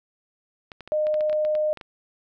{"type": "clicks", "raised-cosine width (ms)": 0.3, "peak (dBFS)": -23, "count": 12, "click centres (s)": [0.718, 0.807, 0.876, 1.069, 1.142, 1.208, 1.297, 1.329, 1.45, 1.552, 1.773, 1.812]}
{"type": "tone", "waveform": "sine", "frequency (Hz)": 611, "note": "D#5", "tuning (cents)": -32, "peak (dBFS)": -20, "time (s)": [0.92, 1.73], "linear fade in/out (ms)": 0}
{"effects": []}